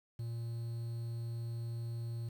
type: tone with quantisation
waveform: triangle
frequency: 116.54 Hz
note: A#2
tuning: in tune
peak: -35 dBFS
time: 0.19-2.29 s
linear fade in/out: 5 ms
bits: 10
effects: none